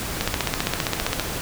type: click train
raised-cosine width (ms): 0.2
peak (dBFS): -4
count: 16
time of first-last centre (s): 0.21-1.197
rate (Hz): 15.2
effects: pink hiss -29 dBFS RMS until 1.41 s